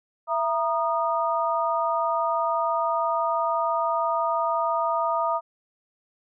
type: tone cluster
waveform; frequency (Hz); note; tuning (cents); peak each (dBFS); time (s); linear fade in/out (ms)
sine; 667 / 941 / 1230; E5 / A#5 / D#6; +20 / +16 / -20; -26; 0.27-5.41; 50
effects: none